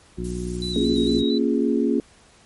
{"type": "harmonic tone", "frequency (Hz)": 60.2, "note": "B1", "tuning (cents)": -44, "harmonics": [1, 2, 3, 4, 5, 6], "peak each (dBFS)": [-31, -36, -30, -36, -38, -31], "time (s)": [0.17, 1.24], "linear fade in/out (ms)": 20}
{"type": "noise", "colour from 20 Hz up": "violet", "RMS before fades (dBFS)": -36, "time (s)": [0.24, 1.21], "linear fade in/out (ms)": 5}
{"type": "tone with vibrato", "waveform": "sine", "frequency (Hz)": 3895, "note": "B7", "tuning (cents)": -25, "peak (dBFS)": -28, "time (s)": [0.62, 1.38], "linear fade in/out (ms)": 2, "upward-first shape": "square", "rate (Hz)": 4.4, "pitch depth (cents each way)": 36}
{"type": "chord", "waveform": "sine", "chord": "Bb minor seventh", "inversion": "none", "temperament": "equal", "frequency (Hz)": [233.1, 277.2, 349.2, 415.3], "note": ["Bb3", "Db4", "F4", "Ab4"], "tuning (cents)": [0, 0, 0, 0], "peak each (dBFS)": [-22, -22, -25, -25], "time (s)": [0.76, 2], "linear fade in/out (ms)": 2}
{"effects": ["pink hiss -53 dBFS RMS until 2.45 s", "MP3 48 kbps"]}